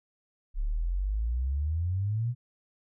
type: exponential sweep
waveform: sine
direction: up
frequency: 33.64 to 124.8 Hz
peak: -26 dBFS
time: 0.54-2.35 s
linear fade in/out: 50 ms
effects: none